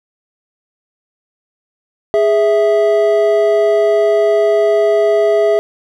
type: tone pair together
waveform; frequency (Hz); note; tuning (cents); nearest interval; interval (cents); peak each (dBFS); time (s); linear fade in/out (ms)
triangle; 413.9 / 656.6; G#4 / E5; -6 / -7; minor sixth; 799; -10; 2.14-5.59; 0
effects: none